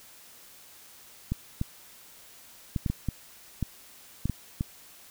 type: clicks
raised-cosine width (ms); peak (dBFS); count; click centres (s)
5; -15; 10; 1.32 / 1.614 / 2.762 / 2.862 / 2.9 / 3.087 / 3.627 / 4.256 / 4.297 / 4.609
effects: white hiss -52 dBFS RMS until 5.1 s